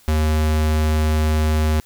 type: tone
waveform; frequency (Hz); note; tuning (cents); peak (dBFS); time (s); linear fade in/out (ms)
square; 77.4; D#2; -9; -16; 0.08-1.8; 0
effects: white hiss -52 dBFS RMS until 1.85 s